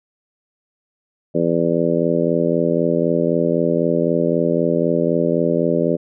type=harmonic tone; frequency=83.9 Hz; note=E2; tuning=31 cents sharp; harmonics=2 / 3 / 4 / 5 / 6 / 7; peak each=-22 / -22 / -22 / -22 / -22 / -22 dBFS; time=1.34-5.97 s; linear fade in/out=20 ms; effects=none